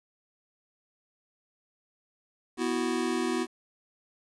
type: chord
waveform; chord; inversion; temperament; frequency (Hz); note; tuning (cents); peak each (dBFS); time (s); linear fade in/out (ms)
square; B suspended fourth; none; just; 246.9 / 329.3 / 370.4; B3 / E4 / F#4; 0 / -2 / +2; -32; 2.57-3.47; 50
effects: resampled to 22050 Hz + 9-bit